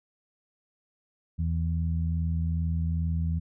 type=harmonic tone; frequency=82.41 Hz; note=E2; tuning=in tune; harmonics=1 / 2 / 3; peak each=-26 / -30 / -46 dBFS; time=1.38-3.4 s; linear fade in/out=20 ms; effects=none